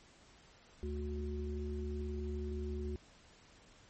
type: harmonic tone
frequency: 73.42 Hz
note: D2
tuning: in tune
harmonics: 1 / 3 / 5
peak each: -38 / -45 / -43 dBFS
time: 0.83-2.96 s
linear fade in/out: 0 ms
effects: pink hiss -62 dBFS RMS until 3.89 s + MP3 32 kbps